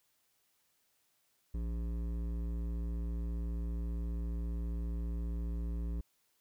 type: tone with hard clipping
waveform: triangle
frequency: 57.4 Hz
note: A#1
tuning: 26 cents flat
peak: -36 dBFS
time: 1.54-6.01 s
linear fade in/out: 5 ms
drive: 16 dB
effects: white hiss -75 dBFS RMS until 6.4 s